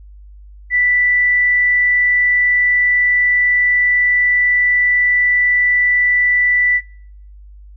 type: tone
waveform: sine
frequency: 1974 Hz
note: B6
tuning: 1 cent flat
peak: -11 dBFS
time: 0.7-6.81 s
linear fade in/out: 50 ms
effects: noise-tail reverb RT60 0.6 s tail -24 dB re dry + added 50 Hz sine -36 dBFS peak until 7.76 s